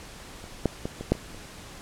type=clicks; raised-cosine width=2 ms; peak=-27 / -8 / -16 / -20 / -6 / -28 / -29 dBFS; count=7; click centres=0.441 / 0.657 / 0.855 / 1.01 / 1.12 / 1.152 / 1.346 s; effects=pink hiss -44 dBFS RMS until 1.81 s + low-pass 10000 Hz 12 dB/octave